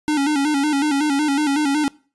square tone with vibrato, 290 Hz, D4, 22 cents flat, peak -17 dBFS, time 0.08-1.88 s, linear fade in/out 0 ms, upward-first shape square, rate 5.4 Hz, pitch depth 75 cents each way, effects noise-tail reverb RT60 0.4 s tail -23 dB re dry + resampled to 24000 Hz

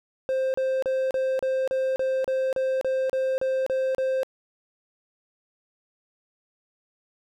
triangle tone bursts, 525 Hz, C5, 6 cents sharp, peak -20 dBFS, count 14, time 0.29-4.232 s, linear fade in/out 0 ms, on 250 ms, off 34 ms, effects none

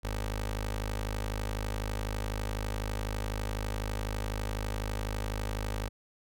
15% pulse tone with notch filter, 52 Hz, G#1, 3 cents sharp, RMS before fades -34 dBFS, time 0.03-5.89 s, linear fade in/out 20 ms, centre 160 Hz, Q 0.85, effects none

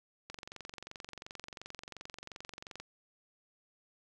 click train, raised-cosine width 0.2 ms, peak -27 dBFS, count 58, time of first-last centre 0.3-2.8 s, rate 22.8 Hz, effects none

